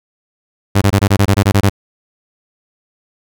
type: tone bursts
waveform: sawtooth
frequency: 99.7 Hz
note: G2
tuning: 30 cents sharp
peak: -4 dBFS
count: 11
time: 0.75-1.696 s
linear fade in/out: 10 ms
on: 66 ms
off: 22 ms
effects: none